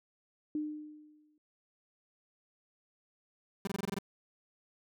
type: tone with exponential decay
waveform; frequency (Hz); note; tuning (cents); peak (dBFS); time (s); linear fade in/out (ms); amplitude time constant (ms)
sine; 302.7; D#4; -48; -30; 0.55-1.38; 2; 180
type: tone bursts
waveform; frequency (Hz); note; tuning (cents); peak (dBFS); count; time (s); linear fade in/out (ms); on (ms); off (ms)
30% pulse; 196; G3; 0; -30; 8; 3.65-3.987; 2; 22; 23
effects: none